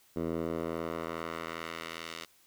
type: tone with band-pass filter sweep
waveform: 10% pulse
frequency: 82.41 Hz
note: E2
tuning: in tune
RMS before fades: -37 dBFS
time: 0.16-2.25 s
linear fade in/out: 5 ms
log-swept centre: 330 to 3700 Hz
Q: 0.81
effects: white hiss -64 dBFS RMS until 2.46 s